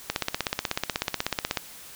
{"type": "click train", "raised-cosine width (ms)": 0.2, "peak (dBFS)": -7, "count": 25, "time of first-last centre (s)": [0.1, 1.572], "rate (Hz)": 16.3, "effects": ["white hiss -45 dBFS RMS until 1.95 s"]}